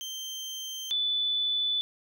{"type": "tone pair in turn", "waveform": ["30% pulse", "sine"], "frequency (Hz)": [3136, 3486], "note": ["G7", "A7"], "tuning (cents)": [0, -17], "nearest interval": "major second", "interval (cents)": 183, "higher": "second", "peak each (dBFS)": [-32, -25], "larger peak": "second", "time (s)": [[0.01, 0.91], [0.91, 1.81]], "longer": "neither", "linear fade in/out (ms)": 0, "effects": []}